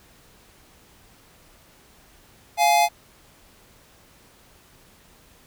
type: tone pair together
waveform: square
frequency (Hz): 696.7 / 840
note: F5 / G#5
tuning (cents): -4 / +19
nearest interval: minor third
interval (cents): 323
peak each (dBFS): -19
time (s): 2.57-2.89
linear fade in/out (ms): 50
effects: pink hiss -54 dBFS RMS until 5.46 s